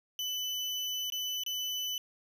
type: tone with dropouts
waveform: 35% pulse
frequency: 2998 Hz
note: F#7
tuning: 22 cents sharp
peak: -31 dBFS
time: 0.19-1.98 s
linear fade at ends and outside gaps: 1 ms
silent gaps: 1.101-1.122 / 1.436-1.463 s
effects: none